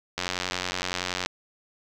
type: click train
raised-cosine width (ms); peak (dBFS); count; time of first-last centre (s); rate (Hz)
0.2; -10; 99; 0.18-1.26; 90.7
effects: none